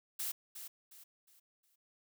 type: noise with echo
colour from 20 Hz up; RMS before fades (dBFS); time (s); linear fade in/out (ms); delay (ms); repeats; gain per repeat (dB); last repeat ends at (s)
blue; -38; 0.19-0.32; 10; 360; 4; -9; 1.76
effects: none